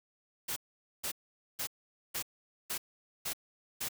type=noise bursts; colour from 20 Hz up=white; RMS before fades=-36 dBFS; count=7; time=0.48-3.888 s; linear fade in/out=10 ms; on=84 ms; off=470 ms; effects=none